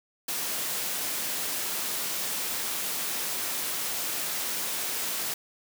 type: high-pass noise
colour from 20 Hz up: white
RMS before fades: -31 dBFS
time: 0.28-5.34 s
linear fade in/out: 5 ms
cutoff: 160 Hz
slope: 12 dB/octave
effects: none